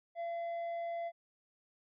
sine tone with tanh clipping, 680 Hz, F5, 46 cents flat, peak -37 dBFS, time 0.15-1.12 s, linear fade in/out 50 ms, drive 5 dB, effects none

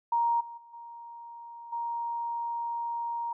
sine tone with level steps, 937 Hz, A#5, 9 cents sharp, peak -23 / -40 / -50 / -42 / -30 dBFS, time 0.12-3.33 s, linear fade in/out 5 ms, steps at 0.4 / 0.57 / 0.73 / 1.72 s, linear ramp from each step 10 ms, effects none

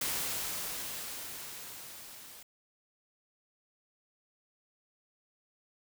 white noise with level ramp, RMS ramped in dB -33 to -51 dBFS, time 0.01-2.43 s, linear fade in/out 5 ms, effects none

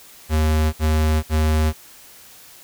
square tone bursts, 77.78 Hz, D#2, in tune, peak -16 dBFS, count 3, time 0.29-1.732 s, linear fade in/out 50 ms, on 440 ms, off 61 ms, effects white hiss -45 dBFS RMS until 2.63 s

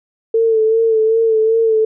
sine tone with vibrato, 446.1 Hz, A4, 24 cents sharp, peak -10 dBFS, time 0.34-1.85 s, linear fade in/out 5 ms, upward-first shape sine, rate 2.6 Hz, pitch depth 36 cents each way, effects none

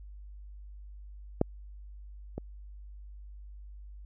clicks, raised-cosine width 2 ms, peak -10 / -22 dBFS, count 2, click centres 1.414 / 2.38 s, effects added 50 Hz sine -44 dBFS peak until 4.05 s

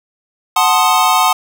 square chord, F# diminished seventh, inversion none, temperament equal, 740 / 880 / 1046.5 / 1244.5 Hz, F#5 / A5 / C6 / Eb6, 0 / 0 / 0 / 0 cents, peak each -16 dBFS, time 0.56-1.33 s, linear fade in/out 5 ms, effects none

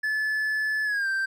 triangle tone with pitch glide, 1730 to 1568.2 Hz, A6 to G6, -30 to 0 cents, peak -22 dBFS, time 0.03-1.26 s, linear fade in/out 10 ms, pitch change -170 cents, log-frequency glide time 0.84-1.08 s, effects none

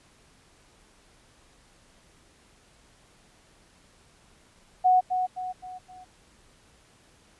sine tone with echo, 737 Hz, F#5, 7 cents flat, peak -16 dBFS, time 4.84-5.01 s, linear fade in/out 20 ms, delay 260 ms, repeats 4, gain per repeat -7 dB, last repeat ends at 6.05 s, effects pink hiss -59 dBFS RMS until 7.39 s + resampled to 24000 Hz

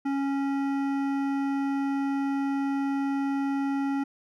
sine tone with hard clipping, 276.3 Hz, C#4, 6 cents flat, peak -27 dBFS, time 0.05-4.04 s, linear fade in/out 10 ms, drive 13 dB, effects none

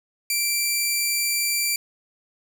10% pulse tone, 2349 Hz, D7, in tune, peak -12 dBFS, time 0.3-1.76 s, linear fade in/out 2 ms, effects none

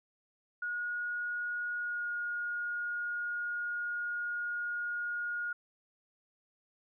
sine tone with pitch glide, 1445 to 1432.5 Hz, F#6 to F6, -41 to +44 cents, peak -33 dBFS, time 0.62-5.53 s, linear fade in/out 5 ms, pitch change -15 cents, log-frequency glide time 1.77-2.08 s, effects none

